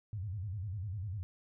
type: tone with vibrato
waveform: sine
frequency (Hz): 98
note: G2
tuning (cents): 0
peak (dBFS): -36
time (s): 0.13-1.23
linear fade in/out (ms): 0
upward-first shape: square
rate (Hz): 10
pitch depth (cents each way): 160
effects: none